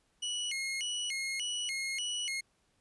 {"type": "tone with vibrato", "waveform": "sawtooth", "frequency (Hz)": 2516, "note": "D#7", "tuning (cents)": 19, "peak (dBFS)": -30, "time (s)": [0.22, 2.41], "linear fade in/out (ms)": 10, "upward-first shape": "square", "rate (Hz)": 1.7, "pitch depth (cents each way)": 270, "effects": ["pink hiss -73 dBFS RMS until 2.8 s", "resampled to 24000 Hz"]}